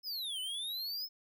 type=exponential two-way sweep; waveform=square; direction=down then up; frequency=5274 to 2966 to 5274 Hz; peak=-37 dBFS; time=0.03-1.09 s; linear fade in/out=50 ms; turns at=0.4 s; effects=none